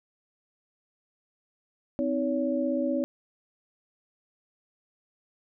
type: tone cluster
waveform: sine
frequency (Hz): 258.3 / 314.5 / 565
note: C4 / D#4 / C#5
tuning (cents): -22 / +19 / +33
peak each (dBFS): -28 / -30 / -29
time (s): 1.99-3.04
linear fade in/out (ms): 0
effects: none